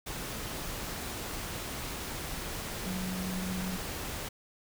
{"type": "tone in noise", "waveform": "sine", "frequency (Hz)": 185, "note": "F#3", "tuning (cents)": 0, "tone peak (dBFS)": -34, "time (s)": [2.86, 3.77], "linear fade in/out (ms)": 10, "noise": "pink", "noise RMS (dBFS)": -38, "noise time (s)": [0.06, 4.29], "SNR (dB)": 1, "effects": []}